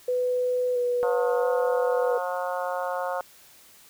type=tone with vibrato; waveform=sine; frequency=493.9 Hz; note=B4; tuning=in tune; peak=-22 dBFS; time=0.08-2.18 s; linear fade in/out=5 ms; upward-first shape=square; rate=0.74 Hz; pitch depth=16 cents each way
type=harmonic tone; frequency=179.7 Hz; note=F3; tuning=50 cents sharp; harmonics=3 / 4 / 5 / 6 / 7 / 8; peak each=-30 / -32 / -34 / -36 / -37 / -38 dBFS; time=1.03-3.21 s; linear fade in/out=0 ms
effects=white hiss -53 dBFS RMS until 3.89 s